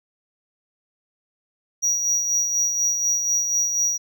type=tone with tremolo; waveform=triangle; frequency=5770 Hz; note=F#8; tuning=44 cents flat; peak=-16 dBFS; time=1.82-3.98 s; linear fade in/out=20 ms; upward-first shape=sine; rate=4.1 Hz; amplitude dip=45%; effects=none